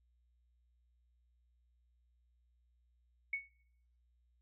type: tone with exponential decay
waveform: sine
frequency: 2217 Hz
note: C#7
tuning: in tune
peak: -31 dBFS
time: 3.33-3.5 s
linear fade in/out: 5 ms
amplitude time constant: 35 ms
effects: noise-tail reverb RT60 0.7 s tail -22 dB re dry + added 60 Hz sine -70 dBFS peak until 4.41 s